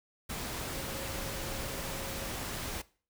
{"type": "tone in noise", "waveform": "sine", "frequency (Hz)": 542, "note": "C#5", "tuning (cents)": -39, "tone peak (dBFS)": -44, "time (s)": [0.72, 2.27], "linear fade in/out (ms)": 10, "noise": "pink", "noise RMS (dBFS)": -38, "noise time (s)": [0.29, 2.82], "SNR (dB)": -9, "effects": ["noise-tail reverb RT60 0.4 s tail -20 dB re dry"]}